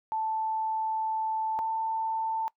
sine tone pair in turn, 880 / 890.7 Hz, A5 / A5, 0 / +21 cents, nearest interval unison, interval 21 cents, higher second, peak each -27 dBFS, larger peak neither, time 0.12-1.59 / 1.59-2.48 s, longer first, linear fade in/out 0 ms, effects noise-tail reverb RT60 0.1 s tail -22 dB re dry

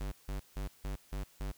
square tone bursts, 49 Hz, G1, in tune, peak -36 dBFS, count 6, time 0-1.52 s, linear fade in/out 10 ms, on 120 ms, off 160 ms, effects white hiss -63 dBFS RMS until 1.57 s

